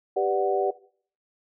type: chord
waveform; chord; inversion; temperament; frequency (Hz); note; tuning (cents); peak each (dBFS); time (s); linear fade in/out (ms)
sine; G major seventh; none; equal; 392 / 493.9 / 587.3 / 740; G4 / B4 / D5 / F#5; 0 / 0 / 0 / 0; -25 / -29 / -28 / -26; 0.16-0.71; 10
effects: noise-tail reverb RT60 0.5 s tail -18 dB re dry